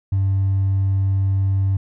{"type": "tone with hard clipping", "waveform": "triangle", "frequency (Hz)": 97, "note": "G2", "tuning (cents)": -18, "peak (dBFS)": -15, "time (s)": [0.12, 1.77], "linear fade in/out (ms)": 5, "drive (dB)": 2, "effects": []}